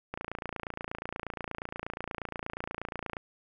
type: click train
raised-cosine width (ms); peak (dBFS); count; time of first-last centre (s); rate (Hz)
0.5; -20; 87; 0.14-3.168; 28.4
effects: none